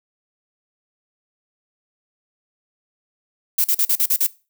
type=noise bursts; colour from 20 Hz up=violet; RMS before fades=-17 dBFS; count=7; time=3.58-4.267 s; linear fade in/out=5 ms; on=63 ms; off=41 ms; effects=noise-tail reverb RT60 0.3 s tail -20 dB re dry